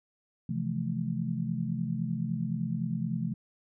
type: chord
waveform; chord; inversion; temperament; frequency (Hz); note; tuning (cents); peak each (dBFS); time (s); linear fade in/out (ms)
sine; F major seventh; second; equal with one note detuned; 130.81 / 164.81 / 174.61 / 218.4; C3 / E3 / F3 / A3; 0 / 0 / 0 / -13; -35 / -34 / -35 / -34; 0.49-3.34; 5
effects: none